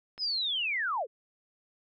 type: click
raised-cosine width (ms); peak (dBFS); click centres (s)
0.3; -32; 0.179
type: linear sweep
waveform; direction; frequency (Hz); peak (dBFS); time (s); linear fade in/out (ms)
sine; down; 5200 to 393.7; -28; 0.18-1.07; 50
effects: none